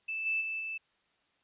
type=tone with level steps; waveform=sine; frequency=2637 Hz; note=E7; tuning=in tune; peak=-33 / -28 / -33 / -35 dBFS; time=0.08-0.78 s; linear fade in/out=10 ms; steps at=0.25 / 0.4 / 0.59 s; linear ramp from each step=20 ms; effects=white hiss -72 dBFS RMS until 1.43 s + resampled to 8000 Hz